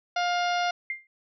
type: harmonic tone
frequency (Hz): 706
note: F5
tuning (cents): +19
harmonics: 1 / 2 / 3 / 4 / 5 / 6 / 7 / 8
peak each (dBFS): -25 / -31 / -35 / -37 / -39 / -41 / -42 / -43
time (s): 0.16-0.71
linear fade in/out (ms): 5
type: tone with exponential decay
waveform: sine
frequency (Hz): 2100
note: C7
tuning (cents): +6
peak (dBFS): -25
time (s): 0.9-1.07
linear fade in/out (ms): 2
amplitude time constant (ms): 36
effects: none